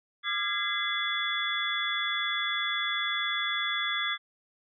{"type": "tone cluster", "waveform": "sine", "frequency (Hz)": [1194, 1372, 1651, 2047, 3431], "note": ["D6", "F6", "G#6", "C7", "A7"], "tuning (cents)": [28, -31, -11, -38, -44], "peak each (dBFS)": [-36, -38, -34, -33, -31], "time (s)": [0.23, 4.18], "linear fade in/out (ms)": 50, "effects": []}